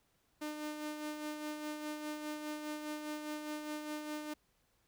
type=tone with tremolo; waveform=sawtooth; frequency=302 Hz; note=D4; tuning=48 cents sharp; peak=-34 dBFS; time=0.41-4.34 s; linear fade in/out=10 ms; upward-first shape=sine; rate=4.9 Hz; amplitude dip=45%; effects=pink hiss -75 dBFS RMS until 4.87 s